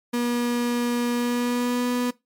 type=tone with pitch glide; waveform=35% pulse; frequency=240.6 to 245.8 Hz; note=B3 to B3; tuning=-45 to -8 cents; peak=-20 dBFS; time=0.13-2.11 s; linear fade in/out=10 ms; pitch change=+37 cents; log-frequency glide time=1.13-1.85 s; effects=noise-tail reverb RT60 0.2 s tail -20 dB re dry + MP3 96 kbps